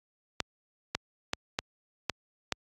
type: clicks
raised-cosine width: 0.2 ms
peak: -10 dBFS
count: 6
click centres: 0.403 / 0.95 / 1.334 / 1.589 / 2.097 / 2.523 s
effects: high-pass 60 Hz 12 dB/octave + AAC 48 kbps